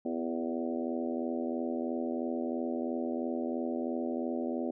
harmonic tone with a mistuned harmonic, 83 Hz, E2, 12 cents sharp, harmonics 3 / 4 / 5 / 6 / 7 / 8 / 9, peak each -34 / -37 / -40 / -43 / -40 / -45 / -46 dBFS, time 0.05-4.71 s, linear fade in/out 5 ms, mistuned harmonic 5, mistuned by -41 cents, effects none

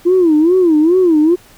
sine tone with vibrato, 336.2 Hz, E4, 34 cents sharp, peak -6 dBFS, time 0.05-1.36 s, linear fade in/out 20 ms, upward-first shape sine, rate 2.4 Hz, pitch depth 190 cents each way, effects tanh soft clip ceiling -3 dBFS + pink hiss -44 dBFS RMS until 1.57 s

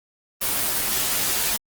white noise with comb filter, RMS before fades -23 dBFS, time 0.41-1.57 s, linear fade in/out 10 ms, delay 12 ms, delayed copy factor -0.95, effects Opus 24 kbps

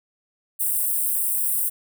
white high-pass noise, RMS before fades -23 dBFS, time 0.59-1.7 s, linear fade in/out 20 ms, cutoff 8200 Hz, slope 96 dB/octave, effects none

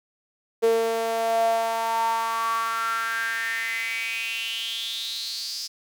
sawtooth tone with high-pass filter sweep, 227.2 Hz, A#3, 44 cents flat, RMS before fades -26 dBFS, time 0.62-5.68 s, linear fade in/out 20 ms, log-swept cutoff 460 to 5100 Hz, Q 7.7, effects none

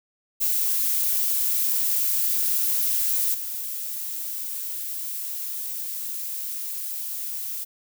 violet noise with level steps, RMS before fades -23 / -31 dBFS, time 0.4-7.65 s, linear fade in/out 20 ms, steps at 3.34 s, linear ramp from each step 5 ms, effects none

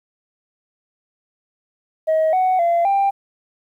sine tone with pitch steps, 634 / 744 / 684 / 791 Hz, D#5 / F#5 / F5 / G5, +32 / +9 / -36 / +15 cents, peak -12 dBFS, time 2.07-3.11 s, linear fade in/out 20 ms, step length 260 ms, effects tanh soft clip ceiling -12 dBFS + 9-bit

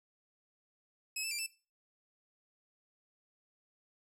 15% pulse tone with pitch steps, 2568 / 2640 / 2369 / 2645 Hz, E7 / E7 / D7 / E7, -46 / +2 / +14 / +5 cents, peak -29 dBFS, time 1.16-1.464 s, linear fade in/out 5 ms, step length 76 ms, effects noise-tail reverb RT60 0.3 s tail -17 dB re dry

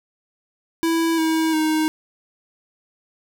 square tone with pitch steps, 329.6 / 321 / 312.5 Hz, E4 / E4 / D#4, 0 / -46 / +8 cents, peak -18 dBFS, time 0.83-1.88 s, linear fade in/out 0 ms, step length 350 ms, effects 10-bit

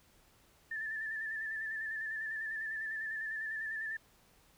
sine tone with vibrato, 1760 Hz, A6, in tune, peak -36 dBFS, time 0.71-3.97 s, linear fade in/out 5 ms, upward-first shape square, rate 10 Hz, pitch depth 37 cents each way, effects pink hiss -66 dBFS RMS until 4.57 s

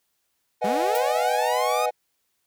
triangle chord, G# minor seventh, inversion first, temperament equal, 493.9 / 622.3 / 740 / 830.6 Hz, B4 / D#5 / F#5 / G#5, 0 / 0 / 0 / 0 cents, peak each -25 dBFS, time 0.61-1.91 s, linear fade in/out 20 ms
sawtooth linear sweep, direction up, 183.5 to 1264 Hz, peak -23 dBFS, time 0.64-1.86 s, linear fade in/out 5 ms
blue noise with exponential decay, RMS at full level -28 dBFS, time 0.95-1.05 s, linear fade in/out 2 ms, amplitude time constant 21 ms
effects white hiss -73 dBFS RMS until 2.46 s

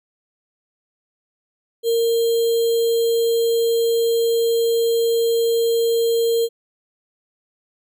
sine tone with sample-and-hold, 461.3 Hz, A#4, 18 cents flat, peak -15 dBFS, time 1.83-6.49 s, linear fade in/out 50 ms, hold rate 3675 Hz, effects none

